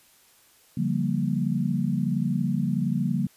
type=chord; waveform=sine; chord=G minor seventh; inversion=second; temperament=equal with one note detuned; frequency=143.06 / 174.61 / 196 / 233.1 Hz; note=D3 / F3 / G3 / Bb3; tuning=-45 / 0 / 0 / 0 cents; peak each=-28 dBFS; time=0.77-3.27 s; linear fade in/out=5 ms; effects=white hiss -58 dBFS RMS until 3.36 s + resampled to 32000 Hz